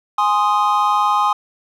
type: chord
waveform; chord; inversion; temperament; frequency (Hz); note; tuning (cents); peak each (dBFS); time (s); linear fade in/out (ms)
triangle; Ab major; none; equal; 830.6 / 1046.5 / 1244.5; Ab5 / C6 / Eb6; 0 / 0 / 0; -16; 0.18-1.33; 5
effects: none